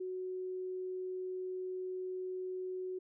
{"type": "tone", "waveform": "sine", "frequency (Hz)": 370, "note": "F#4", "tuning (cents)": 0, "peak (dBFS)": -37, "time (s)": [0, 2.99], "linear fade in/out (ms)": 10, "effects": []}